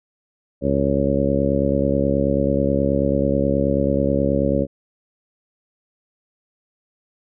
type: harmonic tone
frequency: 69.3 Hz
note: C#2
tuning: in tune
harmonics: 1 / 2 / 3 / 4 / 5 / 6 / 7 / 8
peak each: -26 / -25 / -23 / -23 / -28 / -28 / -26 / -22 dBFS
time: 0.61-4.67 s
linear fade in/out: 50 ms
effects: none